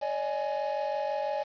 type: tone cluster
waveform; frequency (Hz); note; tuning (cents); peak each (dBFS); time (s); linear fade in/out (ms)
triangle; 566 / 612 / 834; C#5 / D#5 / G#5; +36 / -29 / +7; -31; 0.01-1.44; 20
effects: resampled to 11025 Hz + 8-bit